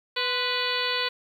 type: harmonic tone with a mistuned harmonic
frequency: 493.9 Hz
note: B4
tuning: in tune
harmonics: 1 / 2 / 3 / 4 / 5 / 6 / 7 / 8 / 9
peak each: -33 / -33 / -33 / -33 / -33 / -33 / -33 / -33 / -33 dBFS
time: 0.16-1.09 s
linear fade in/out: 10 ms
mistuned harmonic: 2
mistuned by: +62 cents
effects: 9-bit